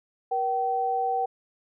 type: tone pair together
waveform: sine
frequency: 476.6 / 768 Hz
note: A#4 / G5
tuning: +38 / -36 cents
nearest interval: minor sixth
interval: 826 cents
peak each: -30 / -24 dBFS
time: 0.31-1.26 s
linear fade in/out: 10 ms
effects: none